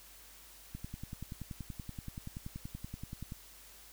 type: click train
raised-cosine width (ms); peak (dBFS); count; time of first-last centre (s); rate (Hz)
5; -29; 28; 0.75-3.321; 10.5
effects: added 50 Hz sine -62 dBFS peak until 3.92 s + white hiss -56 dBFS RMS until 3.92 s